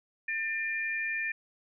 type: tone pair together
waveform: sine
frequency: 1794 / 2395 Hz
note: A6 / D7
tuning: +33 / +33 cents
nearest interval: perfect fourth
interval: 500 cents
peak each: -32 / -33 dBFS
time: 0.28-1.32 s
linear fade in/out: 5 ms
effects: none